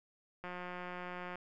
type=click train; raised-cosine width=0.5 ms; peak=-29 dBFS; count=165; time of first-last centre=0.44-1.356 s; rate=179 Hz; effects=none